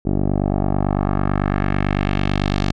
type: tone with low-pass filter sweep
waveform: 10% pulse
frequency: 49 Hz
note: G1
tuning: in tune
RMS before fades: -19 dBFS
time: 0.05-2.72 s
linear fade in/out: 10 ms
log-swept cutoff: 440 to 4800 Hz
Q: 1.5
effects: none